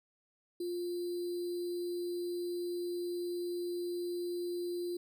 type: tone with sample-and-hold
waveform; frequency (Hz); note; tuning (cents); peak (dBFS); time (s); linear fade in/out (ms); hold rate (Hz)
sine; 350.6; F4; +7; -34; 0.6-4.97; 5; 4410
effects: none